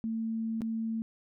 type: tone with dropouts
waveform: sine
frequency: 224.5 Hz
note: A3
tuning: 35 cents sharp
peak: -30 dBFS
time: 0.04-1.02 s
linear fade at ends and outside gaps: 0 ms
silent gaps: 0.608-0.618 s
effects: none

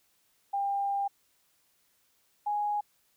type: tone pair in turn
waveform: sine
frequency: 798 / 829.4 Hz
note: G5 / G#5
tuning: +31 / -3 cents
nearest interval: minor second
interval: 66 cents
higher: second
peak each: -27 dBFS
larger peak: neither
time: 0.53-1.08 / 2.46-2.81 s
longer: first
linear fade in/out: 10 ms
effects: white hiss -70 dBFS RMS until 3.16 s

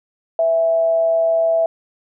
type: tone with frequency modulation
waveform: sine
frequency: 659.3 Hz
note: E5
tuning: in tune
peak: -13 dBFS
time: 0.39-1.66 s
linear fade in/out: 2 ms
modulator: 158 Hz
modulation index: 0.2
effects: none

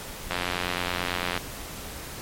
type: click train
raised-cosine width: 0.3 ms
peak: -10 dBFS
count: 96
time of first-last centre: 0.31-1.376 s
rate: 89.1 Hz
effects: pink hiss -38 dBFS RMS until 2.21 s + MP3 64 kbps

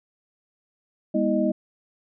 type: tone cluster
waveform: sine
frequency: 202.8 / 242.9 / 322.9 / 616 Hz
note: G#3 / B3 / E4 / D#5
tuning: -41 / -29 / -36 / -17 cents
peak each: -25 dBFS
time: 1.14-1.52 s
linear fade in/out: 10 ms
effects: none

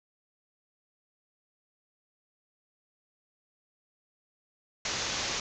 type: low-pass noise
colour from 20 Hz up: white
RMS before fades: -33 dBFS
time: 4.85-5.4 s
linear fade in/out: 2 ms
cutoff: 6900 Hz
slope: 96 dB/octave
effects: none

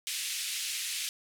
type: band-pass noise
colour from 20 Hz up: pink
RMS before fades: -35 dBFS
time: 0.07-1.09 s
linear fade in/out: 0 ms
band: 2400 to 12000 Hz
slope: 24 dB/octave
effects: none

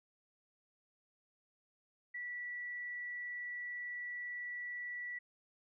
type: tone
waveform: sine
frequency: 1953 Hz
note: B6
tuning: 20 cents flat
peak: -40 dBFS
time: 2.14-5.19 s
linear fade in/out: 10 ms
effects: none

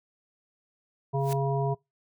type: harmonic tone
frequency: 137.6 Hz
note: C#3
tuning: 12 cents flat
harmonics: 1 / 3 / 5 / 7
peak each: -26 / -31 / -33 / -34 dBFS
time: 1.13-1.75 s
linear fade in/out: 20 ms
type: noise with exponential growth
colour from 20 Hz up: white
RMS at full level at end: -35 dBFS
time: 1.18-1.33 s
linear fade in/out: 1 ms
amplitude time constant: 32 ms
effects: noise-tail reverb RT60 0.2 s tail -24 dB re dry

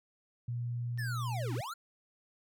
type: tone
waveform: sine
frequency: 120 Hz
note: B2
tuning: 49 cents flat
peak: -33 dBFS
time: 0.48-1.61 s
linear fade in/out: 5 ms
type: clicks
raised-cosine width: 0.2 ms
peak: -40 dBFS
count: 2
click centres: 0.976 / 1.64 s
type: linear two-way sweep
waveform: square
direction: down then up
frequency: 1821 to 246.9 to 1456 Hz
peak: -39 dBFS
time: 0.98-1.74 s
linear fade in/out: 10 ms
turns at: 1.54 s
effects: none

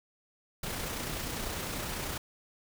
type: noise with amplitude modulation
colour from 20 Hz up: pink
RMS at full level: -35 dBFS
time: 0.63-2.18 s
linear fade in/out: 5 ms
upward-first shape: sine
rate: 30.1 Hz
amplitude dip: 30%
effects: none

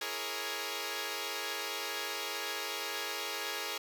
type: chord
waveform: 5% pulse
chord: A# half-diminished seventh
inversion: second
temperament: equal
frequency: 329.6 / 415.3 / 466.2 / 554.4 Hz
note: E4 / G#4 / A#4 / C#5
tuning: 0 / 0 / 0 / 0 cents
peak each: -34 / -28 / -29 / -30 dBFS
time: 0.01-3.78 s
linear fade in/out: 5 ms
effects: none

